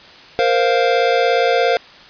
square chord, Bb suspended second, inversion none, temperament equal, 466.2 / 523.3 / 698.5 Hz, Bb4 / C5 / F5, 0 / 0 / 0 cents, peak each -18 dBFS, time 0.39-1.77 s, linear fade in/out 0 ms, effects white hiss -41 dBFS RMS until 2.09 s + resampled to 11025 Hz

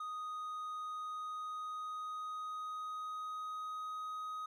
triangle tone with pitch glide, 1244.5 to 1255.3 Hz, D#6 to D#6, 0 to +15 cents, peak -38 dBFS, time 0-4.46 s, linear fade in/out 5 ms, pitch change +15 cents, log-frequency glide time 0.74-3.93 s, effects none

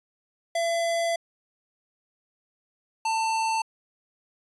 square tone pair in turn, 674 / 892 Hz, E5 / A5, +38 / +23 cents, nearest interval perfect fourth, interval 485 cents, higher second, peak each -24 dBFS, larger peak neither, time 0.55-1.16 / 3.05-3.62 s, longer first, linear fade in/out 5 ms, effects resampled to 24000 Hz

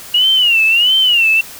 sine tone with vibrato, 2852 Hz, F7, 36 cents sharp, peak -8 dBFS, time 0.14-1.41 s, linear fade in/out 5 ms, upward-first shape sine, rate 1.5 Hz, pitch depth 150 cents each way, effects white hiss -33 dBFS RMS until 1.59 s

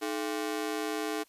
sawtooth ring-modulated tone, 370 Hz, F#4, in tune, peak -24 dBFS, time 0.01-1.24 s, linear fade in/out 20 ms, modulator 60 Hz, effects white hiss -64 dBFS RMS until 1.28 s + resampled to 32000 Hz

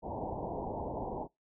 white low-pass noise, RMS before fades -38 dBFS, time 0.02-1.28 s, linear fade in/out 50 ms, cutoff 940 Hz, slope 96 dB/octave, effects noise-tail reverb RT60 0.2 s tail -24 dB re dry

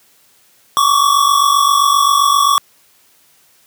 square tone pair together, 1108.7 / 1156.3 Hz, C#6 / D6, 0 / -27 cents, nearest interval minor second, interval 73 cents, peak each -13 / -13 dBFS, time 0.77-2.58 s, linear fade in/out 0 ms, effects white hiss -52 dBFS RMS until 3.66 s + high-pass 80 Hz 12 dB/octave

